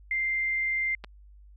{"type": "tone", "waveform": "sine", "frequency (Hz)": 2093, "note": "C7", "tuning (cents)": 0, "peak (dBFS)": -25, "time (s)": [0.11, 0.95], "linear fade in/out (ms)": 2}
{"type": "clicks", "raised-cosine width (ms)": 0.3, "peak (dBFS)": -25, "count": 2, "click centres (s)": [1.04, 1.045]}
{"effects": ["added 50 Hz sine -49 dBFS peak until 1.56 s"]}